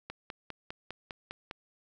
click train, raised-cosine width 0.3 ms, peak -23 dBFS, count 8, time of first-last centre 0.1-1.511 s, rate 4.96 Hz, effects none

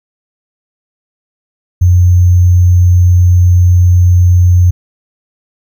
sine tone with sample-and-hold, 89.2 Hz, F2, 37 cents sharp, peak -3 dBFS, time 1.81-4.71 s, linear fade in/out 10 ms, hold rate 6300 Hz, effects none

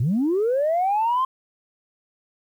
sine linear sweep, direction up, 104.5 to 1063 Hz, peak -17 dBFS, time 0-1.25 s, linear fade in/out 5 ms, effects tanh soft clip ceiling -15 dBFS + 9-bit

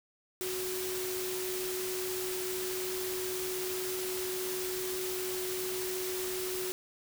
sine tone in noise, 370 Hz, F#4, in tune, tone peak -35 dBFS, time 0.41-6.72 s, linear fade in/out 0 ms, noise white, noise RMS -38 dBFS, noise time 0.41-6.72 s, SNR 0 dB, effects none

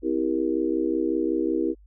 sine chord, C dominant seventh, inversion none, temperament just, 261.6 / 327 / 392.4 / 470.9 Hz, C4 / E4 / G4 / Bb4, 0 / -14 / +2 / +18 cents, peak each -30 / -24 / -28 / -30 dBFS, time 0.02-1.75 s, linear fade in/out 50 ms, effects added 50 Hz sine -49 dBFS peak until 1.86 s

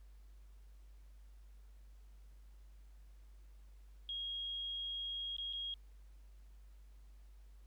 sine tone with dropouts, 3273 Hz, G#7, 26 cents flat, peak -39 dBFS, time 4.09-5.74 s, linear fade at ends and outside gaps 1 ms, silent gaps 5.366-5.383 / 5.527-5.533 s, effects added 50 Hz sine -55 dBFS peak until 7.66 s + pink hiss -75 dBFS RMS until 7.66 s

